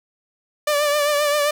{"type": "tone with vibrato", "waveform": "sawtooth", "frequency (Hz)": 587.3, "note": "D5", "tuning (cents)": 0, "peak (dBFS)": -13, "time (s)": [0.67, 1.51], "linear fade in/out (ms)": 5, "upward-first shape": "triangle", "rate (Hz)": 7.6, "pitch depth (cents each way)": 50, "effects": []}